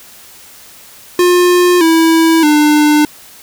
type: tone with pitch steps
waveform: square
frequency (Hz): 356.1 / 326.5 / 299.4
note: F4 / E4 / D4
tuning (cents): +34 / -17 / +33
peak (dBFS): -7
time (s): 1.19-3.05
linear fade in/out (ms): 2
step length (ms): 620
effects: white hiss -38 dBFS RMS until 3.42 s